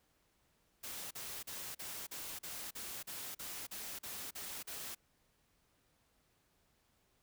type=noise bursts; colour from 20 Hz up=white; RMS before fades=-45 dBFS; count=13; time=0.83-4.95 s; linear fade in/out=10 ms; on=280 ms; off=40 ms; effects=pink hiss -75 dBFS RMS until 7.22 s